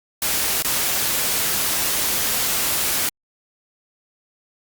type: noise with dropouts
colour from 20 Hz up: white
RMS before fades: -21 dBFS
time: 0.22-3.09 s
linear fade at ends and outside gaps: 2 ms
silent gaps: 0.624-0.646 s
effects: Opus 48 kbps